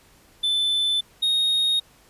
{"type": "tone pair in turn", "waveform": "triangle", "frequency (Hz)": [3520, 3729], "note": ["A7", "A#7"], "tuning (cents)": [0, 0], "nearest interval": "minor second", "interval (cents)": 100, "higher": "second", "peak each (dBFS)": [-18, -17], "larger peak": "second", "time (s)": [[0.43, 1.01], [1.22, 1.8]], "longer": "neither", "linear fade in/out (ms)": 10, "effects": ["pink hiss -55 dBFS RMS until 2.09 s", "resampled to 32000 Hz"]}